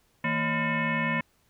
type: tone with frequency modulation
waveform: sine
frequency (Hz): 1012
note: B5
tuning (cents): +42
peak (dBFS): -24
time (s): 0.24-1.21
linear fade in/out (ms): 5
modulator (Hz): 391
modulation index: 3.5
effects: pink hiss -67 dBFS RMS until 1.49 s